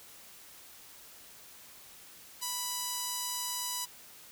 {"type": "tone with notch filter", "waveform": "5% pulse", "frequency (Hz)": 987.8, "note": "B5", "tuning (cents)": 0, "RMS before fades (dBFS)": -36, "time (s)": [2.41, 3.86], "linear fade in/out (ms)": 20, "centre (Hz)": 2200, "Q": 1.4, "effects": ["white hiss -53 dBFS RMS until 4.31 s"]}